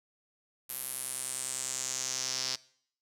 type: tone with band-pass filter sweep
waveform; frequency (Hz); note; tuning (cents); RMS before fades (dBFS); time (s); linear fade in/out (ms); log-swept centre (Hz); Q
sawtooth; 130; C3; -11; -36; 0.69-2.56; 10; 12000 to 5100; 3.9
effects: noise-tail reverb RT60 0.6 s tail -21 dB re dry